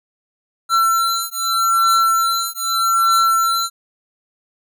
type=beating tone pair; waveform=square; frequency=1350 / 1350.81 Hz; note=E6 / E6; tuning=+41 / +42 cents; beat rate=0.81 Hz; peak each=-18 dBFS; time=0.69-3.7 s; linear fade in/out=50 ms; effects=none